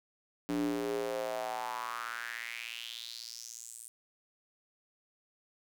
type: tone with high-pass filter sweep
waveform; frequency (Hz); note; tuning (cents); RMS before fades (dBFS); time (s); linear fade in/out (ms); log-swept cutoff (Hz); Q
square; 58.27; A#1; 0; -38; 0.49-3.88; 0; 250 to 9200; 4.7
effects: none